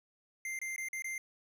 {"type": "tone with dropouts", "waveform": "square", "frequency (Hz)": 2093, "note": "C7", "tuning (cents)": 0, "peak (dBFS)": -37, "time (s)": [0.45, 1.18], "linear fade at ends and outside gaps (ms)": 2, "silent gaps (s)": [[0.59, 0.615], [0.762, 0.78], [0.886, 0.93], [1.022, 1.043]], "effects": ["resampled to 32000 Hz"]}